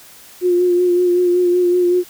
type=tone with vibrato; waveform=sine; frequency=356.1 Hz; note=F4; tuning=34 cents sharp; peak=-11 dBFS; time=0.41-2.04 s; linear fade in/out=50 ms; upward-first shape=sine; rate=5.3 Hz; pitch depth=26 cents each way; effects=white hiss -42 dBFS RMS until 2.09 s